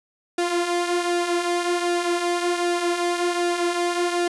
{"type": "tone with flanger", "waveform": "sawtooth", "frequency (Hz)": 349.2, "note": "F4", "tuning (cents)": 0, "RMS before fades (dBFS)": -23, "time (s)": [0.38, 4.28], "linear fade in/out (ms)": 5, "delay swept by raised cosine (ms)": [1.9, 6.5], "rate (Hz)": 1.3, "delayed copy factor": -0.5, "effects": ["resampled to 24000 Hz"]}